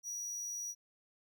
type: tone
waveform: square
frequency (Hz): 5800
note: F#8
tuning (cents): -35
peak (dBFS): -39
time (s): 0.03-0.75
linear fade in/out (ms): 50
effects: none